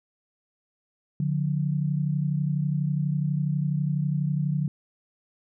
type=tone pair together; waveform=sine; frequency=146.4 / 178.54 Hz; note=D3 / F3; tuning=-5 / +38 cents; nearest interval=minor third; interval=343 cents; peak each=-24 / -28 dBFS; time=1.2-4.68 s; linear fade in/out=2 ms; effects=none